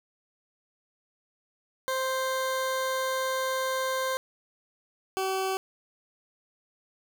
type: tone pair in turn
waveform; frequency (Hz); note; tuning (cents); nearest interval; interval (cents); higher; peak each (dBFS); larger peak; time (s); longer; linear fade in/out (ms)
20% pulse; 523.3 / 381.3; C5 / G4; 0 / -48; perfect fourth; 548; first; -22; neither; 1.88-4.17 / 5.17-5.57; first; 0
effects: none